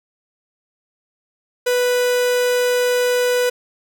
45% pulse tone, 493.9 Hz, B4, in tune, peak -15 dBFS, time 1.66-3.5 s, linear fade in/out 10 ms, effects 9-bit

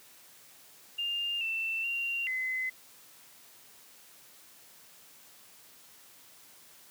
sine tone with pitch steps, 2805 / 2675 / 2765 / 2038 Hz, F7 / E7 / F7 / C7, +7 / +25 / -18 / -46 cents, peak -30 dBFS, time 0.98-2.7 s, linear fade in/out 10 ms, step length 430 ms, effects white hiss -56 dBFS RMS until 6.9 s + high-pass 100 Hz 12 dB/octave

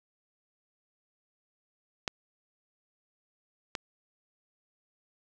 clicks, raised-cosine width 0.2 ms, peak -12 / -15 dBFS, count 2, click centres 2.078 / 3.752 s, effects none

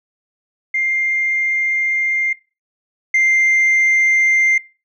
sine tone pair in turn, 2105 / 2095 Hz, C7 / C7, +10 / +2 cents, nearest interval unison, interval 8 cents, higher first, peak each -15 / -9 dBFS, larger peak second, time 0.74-2.33 / 3.14-4.58 s, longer first, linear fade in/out 5 ms, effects noise-tail reverb RT60 0.3 s tail -20 dB re dry + tanh soft clip ceiling -9 dBFS

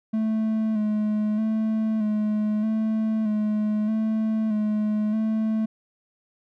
triangle tone with vibrato, 215.8 Hz, A3, 33 cents flat, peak -19 dBFS, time 0.13-5.66 s, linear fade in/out 10 ms, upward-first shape square, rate 0.8 Hz, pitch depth 28 cents each way, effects none

